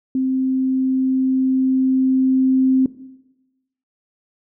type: tone with level ramp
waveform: sine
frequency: 261.6 Hz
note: C4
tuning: in tune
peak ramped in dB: -16 to -11 dBFS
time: 0.15-2.86 s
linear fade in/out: 2 ms
effects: noise-tail reverb RT60 1.0 s tail -17 dB re dry